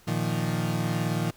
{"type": "chord", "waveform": "35% pulse", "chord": "Bb suspended fourth", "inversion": "none", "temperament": "equal", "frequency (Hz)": [116.54, 155.56, 174.61], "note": ["Bb2", "Eb3", "F3"], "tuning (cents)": [0, 0, 0], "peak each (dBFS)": -28, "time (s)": [0.07, 1.31], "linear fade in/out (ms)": 10, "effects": ["pink hiss -56 dBFS RMS until 1.36 s"]}